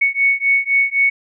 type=beating tone pair; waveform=sine; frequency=2217 / 2220.9 Hz; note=C#7 / C#7; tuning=0 / +3 cents; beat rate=3.9 Hz; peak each=-16 dBFS; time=0.01-1.1 s; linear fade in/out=10 ms; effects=none